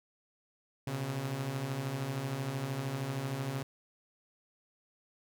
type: beating tone pair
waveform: sawtooth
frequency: 123.47 / 136.47 Hz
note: B2 / C#3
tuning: 0 / -27 cents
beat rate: 13 Hz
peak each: -36 / -31 dBFS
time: 0.87-3.63 s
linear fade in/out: 5 ms
effects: none